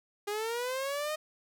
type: linear sweep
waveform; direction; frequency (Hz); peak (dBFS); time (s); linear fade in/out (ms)
sawtooth; up; 404.4 to 622.3; -28; 0.27-1.16; 10
effects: none